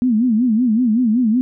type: tone with vibrato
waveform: sine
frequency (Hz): 233.1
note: A#3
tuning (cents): 0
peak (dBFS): -12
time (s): 0.02-1.41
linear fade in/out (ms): 0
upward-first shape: sine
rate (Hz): 5.3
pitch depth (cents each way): 170
effects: none